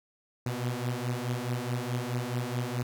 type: beating tone pair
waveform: sawtooth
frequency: 120.5 / 125.2 Hz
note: B2 / B2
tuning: -42 / +24 cents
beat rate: 4.7 Hz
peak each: -29 dBFS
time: 0.46-2.83 s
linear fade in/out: 5 ms
effects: none